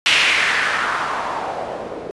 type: noise with low-pass filter sweep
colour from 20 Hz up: blue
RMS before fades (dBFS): -20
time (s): 0.06-2.11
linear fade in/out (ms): 0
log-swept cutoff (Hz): 2900 to 440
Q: 2.5
effects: resampled to 24000 Hz